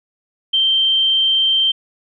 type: tone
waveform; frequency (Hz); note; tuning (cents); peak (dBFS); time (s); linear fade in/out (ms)
sine; 3136; G7; 0; -12; 0.53-1.72; 10
effects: none